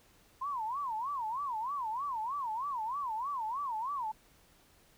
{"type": "tone with vibrato", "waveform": "sine", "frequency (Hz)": 1000, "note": "B5", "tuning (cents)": 21, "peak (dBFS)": -33, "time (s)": [0.41, 4.12], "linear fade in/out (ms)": 10, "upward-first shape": "sine", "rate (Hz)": 3.2, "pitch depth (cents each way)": 260, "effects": ["pink hiss -64 dBFS RMS until 4.97 s"]}